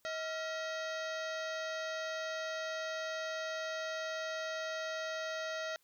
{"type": "harmonic tone with a mistuned harmonic", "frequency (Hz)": 637, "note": "D#5", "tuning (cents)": 41, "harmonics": [1, 2, 3, 4, 5, 6, 7, 8, 9, 10], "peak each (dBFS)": [-39, -43, -44, -52, -51, -50, -53, -55, -58, -55], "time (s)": [0.05, 5.76], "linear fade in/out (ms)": 0, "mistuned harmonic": 2, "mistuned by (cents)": 140, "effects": ["white hiss -73 dBFS RMS until 5.83 s"]}